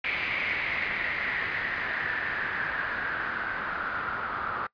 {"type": "noise with low-pass filter sweep", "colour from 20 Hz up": "white", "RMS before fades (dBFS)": -31, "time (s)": [0.04, 4.67], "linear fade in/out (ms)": 5, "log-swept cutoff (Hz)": [2300, 1300], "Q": 5.9, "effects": ["noise-tail reverb RT60 0.1 s tail -22 dB re dry", "resampled to 11025 Hz"]}